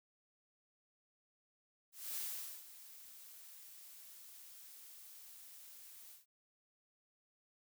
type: noise with ADSR envelope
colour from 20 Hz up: blue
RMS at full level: -41 dBFS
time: 1.92-6.26 s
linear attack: 250 ms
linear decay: 460 ms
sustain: -15 dB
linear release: 150 ms
effects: none